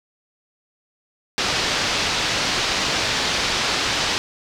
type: low-pass noise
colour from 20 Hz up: white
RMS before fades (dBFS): -22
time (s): 1.38-4.18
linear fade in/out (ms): 0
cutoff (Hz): 5300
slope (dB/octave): 24
effects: none